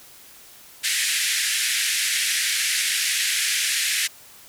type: band-pass noise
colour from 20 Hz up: pink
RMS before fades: -23 dBFS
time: 0.83-4.08 s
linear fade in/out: 20 ms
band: 1700 to 12000 Hz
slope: 48 dB/octave
effects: white hiss -47 dBFS RMS until 4.48 s